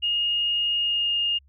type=tone with pitch glide; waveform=sine; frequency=2852 to 2834 Hz; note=F7 to F7; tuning=+36 to +25 cents; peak=-21 dBFS; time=0.02-1.39 s; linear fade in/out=20 ms; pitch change=-11 cents; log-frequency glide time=0.76-1.14 s; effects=added 69 Hz sine -54 dBFS peak until 1.48 s